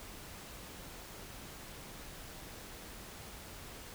silence, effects pink hiss -49 dBFS RMS until 3.94 s

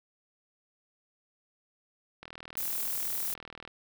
click train, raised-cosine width 0.3 ms, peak -27 dBFS, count 59, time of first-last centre 2.23-3.676 s, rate 40.1 Hz
violet noise, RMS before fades -33 dBFS, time 2.57-3.34 s, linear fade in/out 2 ms
effects none

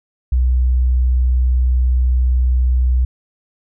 sine tone, 62.6 Hz, B1, 24 cents sharp, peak -11 dBFS, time 0.32-3.05 s, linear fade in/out 5 ms, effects none

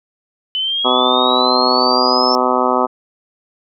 sine exponential sweep, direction up, 3010 to 5350 Hz, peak -16 dBFS, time 0.55-2.35 s, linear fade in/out 0 ms
harmonic tone, 126.4 Hz, B2, 41 cents sharp, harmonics 2 / 3 / 4 / 5 / 6 / 7 / 8 / 9 / 10, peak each -21 / -21 / -21 / -21 / -21 / -21 / -21 / -21 / -21 dBFS, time 0.84-2.87 s, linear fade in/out 20 ms
effects none

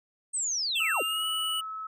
sine linear sweep, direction down, 8530 to 217 Hz, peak -27 dBFS, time 0.33-1.03 s, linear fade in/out 20 ms
square tone with pitch glide, 2687 to 2947 Hz, E7 to F#7, +33 to -8 cents, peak -29 dBFS, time 0.75-1.61 s, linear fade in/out 10 ms, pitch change +159 cents, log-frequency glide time 0.89-1.26 s
sine tone, 1296 Hz, E6, 30 cents flat, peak -34 dBFS, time 0.8-1.87 s, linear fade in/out 5 ms
effects none

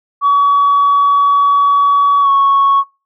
sine tone with pitch glide, 1133 to 1106.5 Hz, C#6 to C#6, +37 to -3 cents, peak -6 dBFS, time 0.21-2.84 s, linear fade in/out 50 ms, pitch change -40 cents, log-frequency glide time 2.21-2.29 s, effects noise-tail reverb RT60 0.3 s tail -24 dB re dry + tanh soft clip ceiling -4 dBFS

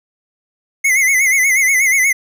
square tone with vibrato, 2107 Hz, C7, 12 cents sharp, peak -11 dBFS, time 0.84-2.13 s, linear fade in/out 10 ms, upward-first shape sine, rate 8.3 Hz, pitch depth 95 cents each way, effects none

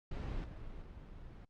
brown noise with level steps, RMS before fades -40 / -47 / -50 dBFS, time 0.11-1.45 s, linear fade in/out 5 ms, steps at 0.44 / 0.82 s, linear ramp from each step 2 ms, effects low-pass 4000 Hz 12 dB/octave + Opus 48 kbps

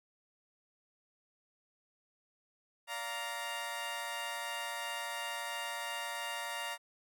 15% pulse chord, Bb major, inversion first, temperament equal with one note detuned, 580.9 / 698.5 / 932.3 Hz, D5 / F5 / Bb5, -19 / 0 / 0 cents, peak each -39 / -37 / -33 dBFS, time 2.87-6.78 s, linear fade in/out 50 ms, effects none

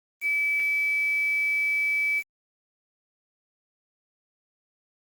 sine tone with quantisation, 2300 Hz, D7, 37 cents flat, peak -22 dBFS, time 0.21-2.23 s, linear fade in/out 50 ms, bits 7, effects Opus 32 kbps

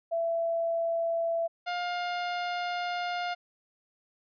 sine / sawtooth tone pair in turn, 668 / 707.7 Hz, E5 / F5, +23 / +23 cents, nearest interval minor second, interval 100 cents, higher second, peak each -26 dBFS, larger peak neither, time 0.11-1.48 / 1.66-3.35 s, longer second, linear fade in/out 20 ms, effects resampled to 11025 Hz

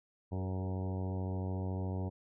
harmonic tone with a mistuned harmonic, 93.8 Hz, F#2, 24 cents sharp, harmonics 1 / 2 / 3 / 4 / 5 / 6 / 7 / 8 / 9 / 10, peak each -35 / -41 / -45 / -47 / -49 / -51 / -52 / -53 / -54 / -55 dBFS, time 0.31-2.1 s, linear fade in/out 20 ms, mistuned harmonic 5, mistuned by -16 cents, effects none

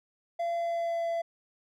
triangle tone with pitch glide, 682 to 673 Hz, F5 to E5, -41 to +36 cents, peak -26 dBFS, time 0.39-1.22 s, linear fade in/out 10 ms, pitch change -23 cents, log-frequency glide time 0.54-1.08 s, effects none

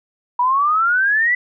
sine exponential sweep, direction up, 963 to 2002 Hz, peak -13 dBFS, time 0.39-1.35 s, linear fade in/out 5 ms, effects none

